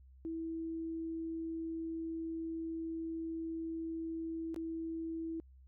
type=tone with dropouts; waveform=sine; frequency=326.7 Hz; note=E4; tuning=15 cents flat; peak=-37 dBFS; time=0.25-5.4 s; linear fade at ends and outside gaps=0 ms; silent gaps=4.544-4.562 s; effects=added 65 Hz sine -56 dBFS peak until 5.67 s